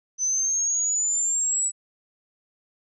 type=exponential sweep; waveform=sine; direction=up; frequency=6040 to 7902 Hz; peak=-21 dBFS; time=0.18-1.72 s; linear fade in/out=50 ms; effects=none